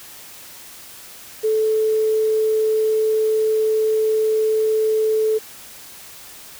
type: tone with quantisation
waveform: sine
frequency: 436 Hz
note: A4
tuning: 16 cents flat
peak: -15 dBFS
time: 1.43-5.39 s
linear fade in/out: 20 ms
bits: 7
effects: white hiss -40 dBFS RMS until 6.59 s